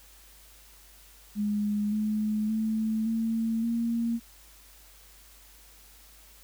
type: tone with pitch steps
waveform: sine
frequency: 207.7 / 213.5 / 219.5 / 225.7 / 232.1 Hz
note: G#3 / G#3 / A3 / A3 / A#3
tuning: 0 / +48 / -4 / +44 / -7 cents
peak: -25 dBFS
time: 1.35-4.2 s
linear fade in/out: 50 ms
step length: 570 ms
effects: added 50 Hz sine -56 dBFS peak until 6.43 s + white hiss -55 dBFS RMS until 6.43 s